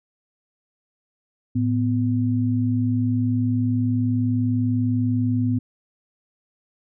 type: tone pair together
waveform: sine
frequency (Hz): 110 / 250.1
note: A2 / B3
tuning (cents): 0 / +22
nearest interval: octave + major second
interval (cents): 1422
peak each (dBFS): -21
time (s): 1.55-5.59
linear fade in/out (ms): 10
effects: none